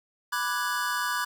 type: chord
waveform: square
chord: G# half-diminished seventh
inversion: first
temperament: equal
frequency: 987.8 / 1174.7 / 1480 / 1661.2 Hz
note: B5 / D6 / F#6 / G#6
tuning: 0 / 0 / 0 / 0 cents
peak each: -33 dBFS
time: 0.32-1.25 s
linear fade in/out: 10 ms
effects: 10-bit